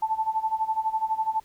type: tone with tremolo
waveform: sine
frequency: 880 Hz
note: A5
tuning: in tune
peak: -20 dBFS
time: 0.02-1.4 s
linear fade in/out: 5 ms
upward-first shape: sine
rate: 12 Hz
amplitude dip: 85%
effects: pink hiss -59 dBFS RMS until 1.44 s